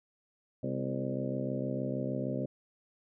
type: harmonic tone with a mistuned harmonic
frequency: 66.5 Hz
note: C2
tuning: 29 cents sharp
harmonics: 2 / 3 / 4 / 5 / 6 / 7 / 8 / 9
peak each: -37 / -39 / -37 / -42 / -43 / -45 / -40 / -41 dBFS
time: 0.63-2.46 s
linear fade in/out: 5 ms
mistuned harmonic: 4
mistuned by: -61 cents
effects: none